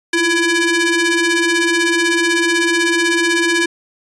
sawtooth ring-modulated tone, 668 Hz, E5, 23 cents sharp, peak -6 dBFS, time 0.13-3.66 s, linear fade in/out 5 ms, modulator 1010 Hz, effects resampled to 22050 Hz

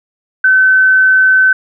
sine tone, 1525 Hz, G6, 48 cents flat, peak -5 dBFS, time 0.44-1.53 s, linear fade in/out 5 ms, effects none

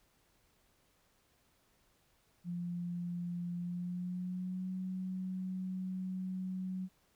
sine tone with pitch glide, 174.61 to 186.06 Hz, F3 to F#3, 0 to +10 cents, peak -36 dBFS, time 2.44-6.89 s, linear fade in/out 50 ms, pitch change +110 cents, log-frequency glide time 3.57-4.71 s, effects pink hiss -72 dBFS RMS until 7.15 s

